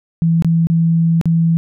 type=tone with dropouts; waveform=sine; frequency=165.5 Hz; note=E3; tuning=7 cents sharp; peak=-10 dBFS; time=0.22-1.57 s; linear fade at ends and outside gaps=0 ms; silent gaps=0.423-0.446 / 0.67-0.7 / 1.213-1.256 s; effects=none